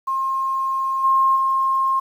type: tone with level steps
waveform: sine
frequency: 1067 Hz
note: C6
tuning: 34 cents sharp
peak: -19 / -13 / -16 dBFS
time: 0.07-2 s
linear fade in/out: 10 ms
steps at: 1.03 / 1.35 s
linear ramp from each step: 20 ms
effects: 8-bit